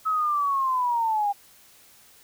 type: linear sweep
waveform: sine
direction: down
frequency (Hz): 1293 to 797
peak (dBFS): -21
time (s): 0.05-1.33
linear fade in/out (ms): 20
effects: white hiss -54 dBFS RMS until 2.23 s